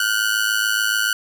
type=ring-modulated tone; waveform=sawtooth; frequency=1480 Hz; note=F#6; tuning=in tune; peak=-11 dBFS; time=0-1.13 s; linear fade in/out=2 ms; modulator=53.5 Hz; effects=none